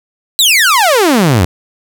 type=exponential sweep; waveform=sawtooth; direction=down; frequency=4098 to 81.9 Hz; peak=-3 dBFS; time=0.39-1.45 s; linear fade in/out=0 ms; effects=none